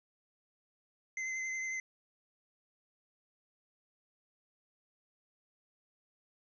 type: tone with vibrato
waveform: square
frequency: 2062 Hz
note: C7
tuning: 26 cents flat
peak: -36 dBFS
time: 1.17-1.8 s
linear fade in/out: 2 ms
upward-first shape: sine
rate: 11 Hz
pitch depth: 16 cents each way
effects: resampled to 16000 Hz + 13-bit